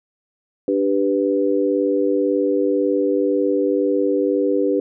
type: chord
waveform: sine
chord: G major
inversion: second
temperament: equal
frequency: 293.7 / 392 / 493.9 Hz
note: D4 / G4 / B4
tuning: 0 / 0 / 0 cents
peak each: -20 dBFS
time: 0.68-4.8 s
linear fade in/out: 2 ms
effects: none